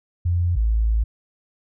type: tone pair in turn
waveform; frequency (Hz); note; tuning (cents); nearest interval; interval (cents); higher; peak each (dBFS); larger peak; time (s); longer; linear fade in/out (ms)
sine; 87.31 / 55; F2 / A1; 0 / 0; minor sixth; 800; first; -17 / -16; second; 0.25-0.56 / 0.56-1.04; second; 10
effects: none